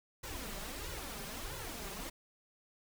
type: noise with flanger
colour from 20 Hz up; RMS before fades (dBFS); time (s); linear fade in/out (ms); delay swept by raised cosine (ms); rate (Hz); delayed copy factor
pink; -43; 0.23-2.1; 10; 2 to 5.1; 1.5; +0.9
effects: none